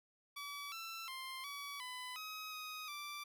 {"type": "tone with pitch steps", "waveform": "15% pulse", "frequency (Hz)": [1145, 1338, 1051, 1138, 1003, 1267, 1254, 1172], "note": ["D6", "E6", "C6", "C#6", "B5", "D#6", "D#6", "D6"], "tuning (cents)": [-44, 25, 7, 45, 26, 31, 13, -4], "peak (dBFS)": -38, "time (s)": [0.36, 3.24], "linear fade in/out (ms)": 10, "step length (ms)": 360, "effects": []}